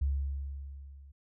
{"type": "tone with level ramp", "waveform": "sine", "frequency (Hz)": 69.3, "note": "C#2", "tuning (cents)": 0, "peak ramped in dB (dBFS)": [-25, -50], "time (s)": [0.01, 1.12], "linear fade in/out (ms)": 10, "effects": []}